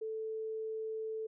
sine tone, 440 Hz, A4, in tune, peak -36 dBFS, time 0.01-1.27 s, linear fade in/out 10 ms, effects none

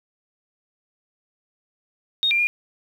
sine tone with pitch steps, 3712 / 2382 / 2422 Hz, A#7 / D7 / D#7, -8 / +24 / -47 cents, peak -17 dBFS, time 2.23-2.47 s, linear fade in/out 0 ms, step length 80 ms, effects 8-bit

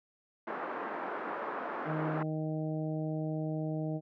white band-pass noise, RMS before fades -38 dBFS, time 0.47-2.23 s, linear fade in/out 5 ms, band 250 to 1400 Hz, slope 24 dB/octave
harmonic tone, 156 Hz, D#3, 5 cents sharp, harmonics 1 / 2 / 3 / 4 / 5, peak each -34 / -37 / -44 / -41 / -49 dBFS, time 1.85-4.01 s, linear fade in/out 50 ms
effects none

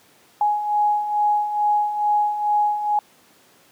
sine beating tone pair, 833 / 835.3 Hz, G#5 / G#5, +5 / +10 cents, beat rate 2.3 Hz, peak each -25 / -18 dBFS, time 0.41-2.99 s, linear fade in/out 2 ms, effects pink hiss -54 dBFS RMS until 3.71 s + high-pass 200 Hz 12 dB/octave

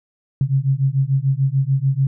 sine beating tone pair, 132.3 / 139.1 Hz, C3 / C#3, +20 / +6 cents, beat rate 6.8 Hz, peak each -18 dBFS, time 0.41-2.07 s, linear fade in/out 2 ms, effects none

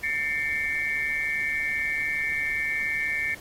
sine tone cluster, 1786 / 2115 / 2265 Hz, A6 / C7 / C#7, +25 / +18 / +37 cents, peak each -29 dBFS, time 0.03-3.35 s, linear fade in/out 10 ms, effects pink hiss -46 dBFS RMS until 3.4 s + AAC 48 kbps

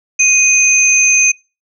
sine tone pair together, 2489 / 6272 Hz, D#7 / G8, 0 / 0 cents, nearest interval octave + major third, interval 1600 cents, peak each -10 dBFS, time 0.19-1.32 s, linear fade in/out 10 ms, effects noise-tail reverb RT60 0.3 s tail -25 dB re dry

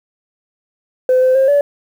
sine tone with pitch steps, 511 / 515 / 533 / 574 Hz, C5 / C5 / C5 / D5, -41 / -28 / +32 / -40 cents, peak -7 dBFS, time 1.09-1.61 s, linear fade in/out 2 ms, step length 130 ms, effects tanh soft clip ceiling -6 dBFS + 7-bit

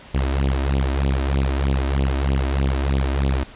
sawtooth tone with flanger, 67.7 Hz, C#2, 40 cents flat, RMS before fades -20 dBFS, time 0.14-3.44 s, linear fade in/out 10 ms, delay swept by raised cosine 0.27 to 3.27 ms, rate 3.2 Hz, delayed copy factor +1, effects pink hiss -43 dBFS RMS until 3.55 s + resampled to 8000 Hz

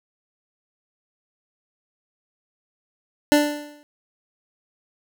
25% pulse tone with exponential decay, 294.7 Hz, D4, 6 cents sharp, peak -7 dBFS, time 3.32-3.83 s, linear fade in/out 0 ms, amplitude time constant 110 ms, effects none

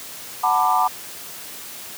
sine chord, B minor seventh, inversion second, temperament just, 740.8 / 889 / 987.8 / 1185.3 Hz, F#5 / A5 / B5 / D6, +2 / +18 / 0 / +16 cents, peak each -21 dBFS, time 0.43-0.88 s, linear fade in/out 10 ms, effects white hiss -36 dBFS RMS until 1.97 s + high-pass 80 Hz 12 dB/octave

